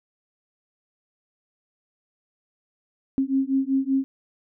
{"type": "beating tone pair", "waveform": "sine", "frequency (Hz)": [266.2, 271.4], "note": ["C4", "C#4"], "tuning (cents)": [30, -36], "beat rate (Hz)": 5.2, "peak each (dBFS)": -23, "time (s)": [3.18, 4.04], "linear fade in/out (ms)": 0, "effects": []}